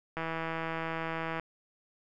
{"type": "click train", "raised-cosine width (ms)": 0.5, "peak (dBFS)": -20, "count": 201, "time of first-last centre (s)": [0.17, 1.397], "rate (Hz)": 163, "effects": []}